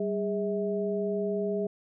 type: tone cluster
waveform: sine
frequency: 194.4 / 410.4 / 644 Hz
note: G3 / G#4 / E5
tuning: -14 / -21 / -41 cents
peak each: -32 / -29 / -34 dBFS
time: 0-1.67 s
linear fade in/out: 5 ms
effects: none